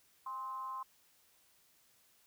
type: tone with frequency modulation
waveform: sine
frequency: 1046.5 Hz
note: C6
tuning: in tune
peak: -39 dBFS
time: 0.26-0.83 s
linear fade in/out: 5 ms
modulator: 236 Hz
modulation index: 0.43
effects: white hiss -69 dBFS RMS until 2.26 s